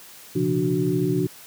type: tone cluster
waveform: sine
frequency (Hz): 122 / 135.2 / 171.1 / 296.7 / 370.4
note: B2 / C#3 / F3 / D4 / F#4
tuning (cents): -21 / -43 / -35 / +18 / +2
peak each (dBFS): -30 / -27 / -25 / -25 / -24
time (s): 0.35-1.27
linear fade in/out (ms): 10
effects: white hiss -45 dBFS RMS until 1.46 s + high-pass 80 Hz 12 dB/octave